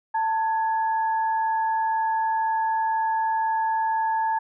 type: tone pair together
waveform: sine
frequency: 889 / 1676.4 Hz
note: A5 / G#6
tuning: +18 / +16 cents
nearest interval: major seventh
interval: 1098 cents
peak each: -21 / -33 dBFS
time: 0.14-4.39 s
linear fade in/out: 10 ms
effects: none